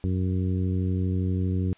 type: harmonic tone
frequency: 92.5 Hz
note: F#2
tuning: in tune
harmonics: 1 / 2 / 3 / 4 / 5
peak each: -24 / -29 / -33 / -37 / -42 dBFS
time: 0.04-1.73 s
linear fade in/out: 0 ms
effects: white hiss -58 dBFS RMS until 1.77 s + resampled to 8000 Hz